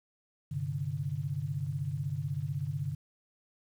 sine chord, G suspended fourth, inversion none, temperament equal, 98 / 130.81 / 146.83 Hz, G2 / C3 / D3, 0 / 0 / 0 cents, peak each -39 / -36 / -34 dBFS, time 0.51-2.95 s, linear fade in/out 10 ms, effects 10-bit

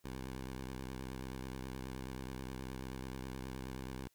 10% pulse tone with vibrato, 65 Hz, C2, 11 cents flat, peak -34 dBFS, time 0.04-4.08 s, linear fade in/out 10 ms, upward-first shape sine, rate 9.4 Hz, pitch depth 61 cents each way, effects white hiss -75 dBFS RMS until 4.14 s

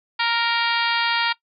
harmonic tone, 466.2 Hz, A#4, in tune, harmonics 2 / 3 / 4 / 5 / 6 / 7 / 8 / 9 / 10, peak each -24 / -26 / -27 / -28 / -29 / -29 / -30 / -31 / -31 dBFS, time 0.19-1.33 s, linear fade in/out 10 ms, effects noise-tail reverb RT60 0.1 s tail -20 dB re dry

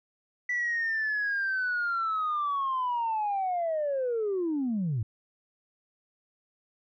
sine linear sweep, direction down, 1975.5 to 99.9 Hz, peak -25 dBFS, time 0.49-5.03 s, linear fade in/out 5 ms, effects tanh soft clip ceiling -23 dBFS

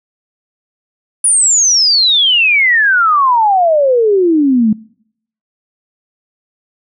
sine exponential sweep, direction down, 9880 to 207.7 Hz, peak -7 dBFS, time 1.24-4.73 s, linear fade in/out 5 ms, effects noise-tail reverb RT60 0.7 s tail -25 dB re dry

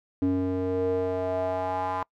square tone with band-pass filter sweep, 92.5 Hz, F#2, in tune, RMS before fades -27 dBFS, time 0.22-2.03 s, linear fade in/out 0 ms, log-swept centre 300 to 970 Hz, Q 4.5, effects noise-tail reverb RT60 0.1 s tail -25 dB re dry

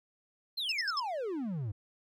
triangle exponential sweep, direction down, 4303 to 95.8 Hz, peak -31 dBFS, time 0.57-1.72 s, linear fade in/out 10 ms
sine tone bursts, 5230 Hz, E8, 15 cents flat, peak -30 dBFS, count 4, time 0.69-0.998 s, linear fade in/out 2 ms, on 29 ms, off 64 ms
effects none

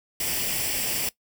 white noise with comb filter, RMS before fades -27 dBFS, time 0.2-1.09 s, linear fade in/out 2 ms, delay 0.38 ms, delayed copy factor +0.6, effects noise-tail reverb RT60 0.1 s tail -19 dB re dry

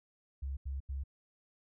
sine tone bursts, 68.1 Hz, C#2, 30 cents flat, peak -35 dBFS, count 3, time 0.42-1.038 s, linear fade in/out 10 ms, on 150 ms, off 84 ms, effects none

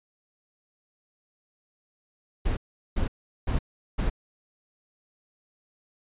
brown noise bursts, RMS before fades -25 dBFS, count 4, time 2.45-4.1 s, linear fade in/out 10 ms, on 120 ms, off 390 ms, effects resampled to 8000 Hz

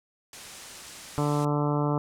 white low-pass noise, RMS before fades -45 dBFS, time 0.33-1.45 s, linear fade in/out 2 ms, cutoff 9700 Hz, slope 24 dB/octave
harmonic tone, 146.83 Hz, D3, in tune, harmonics 1 / 2 / 3 / 4 / 5 / 6 / 7 / 8 / 9, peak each -26 / -29 / -32 / -34 / -37 / -35 / -36 / -38 / -40 dBFS, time 1.18-1.98 s, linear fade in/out 0 ms
effects none

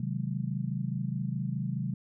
sine chord, Ab dominant seventh, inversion first, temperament equal with one note detuned, 130.81 / 155.56 / 185 / 209.9 Hz, C3 / Eb3 / Gb3 / Ab3, 0 / 0 / 0 / +19 cents, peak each -33 / -36 / -35 / -38 dBFS, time 0-1.94 s, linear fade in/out 5 ms, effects none

